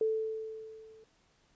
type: tone with level ramp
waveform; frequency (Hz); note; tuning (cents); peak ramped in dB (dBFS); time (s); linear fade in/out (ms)
sine; 440; A4; 0; -25 to -54; 0.01-1.04; 2
effects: pink hiss -69 dBFS RMS until 1.55 s + resampled to 16000 Hz